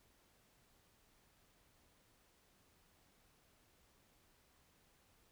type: silence
effects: pink hiss -72 dBFS RMS until 5.31 s